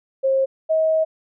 sine tone pair in turn, 535 / 636.2 Hz, C5 / D#5, +38 / +38 cents, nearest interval minor third, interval 300 cents, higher second, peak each -15 dBFS, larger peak neither, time 0.23-0.46 / 0.69-1.05 s, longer second, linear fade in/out 20 ms, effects none

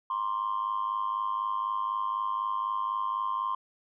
sine tone with amplitude modulation, 1054 Hz, C6, 12 cents sharp, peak -23 dBFS, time 0.1-3.55 s, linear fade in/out 5 ms, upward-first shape sine, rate 104 Hz, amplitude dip 80%, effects tanh soft clip ceiling -22 dBFS

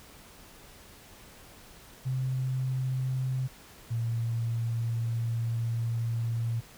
sine tone pair in turn, 129.9 / 115.73 Hz, C3 / A#2, -12 / -12 cents, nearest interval major second, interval 200 cents, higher first, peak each -27 dBFS, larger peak neither, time 2.05-3.48 / 3.9-6.61 s, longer second, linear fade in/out 20 ms, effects pink hiss -52 dBFS RMS until 6.77 s

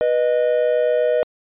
triangle tone pair together, 489.3 / 617 Hz, B4 / D#5, -16 / -15 cents, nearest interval major third, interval 401 cents, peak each -16 dBFS, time 0.01-1.23 s, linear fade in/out 0 ms, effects resampled to 8000 Hz

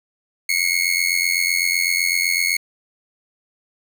sawtooth tone with amplitude modulation, 2178 Hz, C#7, 31 cents flat, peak -10 dBFS, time 0.49-2.57 s, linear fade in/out 5 ms, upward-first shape sine, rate 87.9 Hz, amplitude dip 85%, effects none

